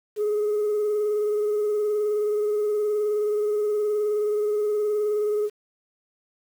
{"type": "tone with vibrato", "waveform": "sine", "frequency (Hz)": 420, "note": "G#4", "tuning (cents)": 19, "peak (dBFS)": -19, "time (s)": [0.16, 5.5], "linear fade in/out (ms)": 50, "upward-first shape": "triangle", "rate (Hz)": 19, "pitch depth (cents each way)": 32, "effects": ["tanh soft clip ceiling -19 dBFS", "8-bit"]}